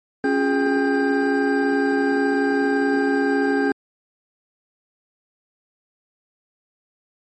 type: tone cluster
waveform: triangle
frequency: 275.3 / 356.1 / 414.3 / 794 / 1587 Hz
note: C#4 / F4 / G#4 / G5 / G6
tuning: -12 / +34 / -4 / +22 / +21 cents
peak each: -18 / -26 / -20 / -26 / -24 dBFS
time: 0.24-3.72 s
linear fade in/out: 2 ms
effects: MP3 32 kbps